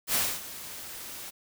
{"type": "noise with ADSR envelope", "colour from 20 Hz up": "white", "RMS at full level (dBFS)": -25, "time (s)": [0.07, 1.31], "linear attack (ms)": 71, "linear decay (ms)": 260, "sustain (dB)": -16, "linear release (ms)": 21, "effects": []}